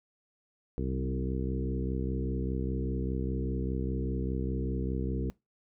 harmonic tone with a mistuned harmonic, 65 Hz, C2, 11 cents flat, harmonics 1 / 2 / 3 / 4 / 5 / 6 / 7, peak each -33 / -36 / -38 / -39 / -40 / -41 / -41 dBFS, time 0.78-5.3 s, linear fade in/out 0 ms, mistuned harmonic 3, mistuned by -15 cents, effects noise-tail reverb RT60 0.2 s tail -22 dB re dry

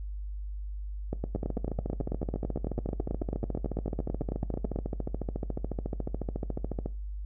two click trains, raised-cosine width 2 ms, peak -19 / -18 dBFS, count 78 / 34, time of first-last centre 1.36-6.86 / 1.13-4.76 s, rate 14 / 9.09 Hz, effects noise-tail reverb RT60 0.3 s tail -19 dB re dry + added 50 Hz sine -34 dBFS peak until 7.25 s

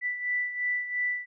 sine beating tone pair, 1975.5 / 1978.4 Hz, B6 / B6, 0 / +3 cents, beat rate 2.9 Hz, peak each -28 / -34 dBFS, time 0.01-1.26 s, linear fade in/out 50 ms, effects none

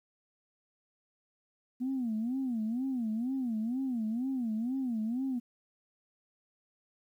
sine tone with vibrato, 241 Hz, B3, 42 cents flat, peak -29 dBFS, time 1.8-5.4 s, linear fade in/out 20 ms, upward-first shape sine, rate 2.1 Hz, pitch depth 190 cents each way, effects tanh soft clip ceiling -26 dBFS + 11-bit

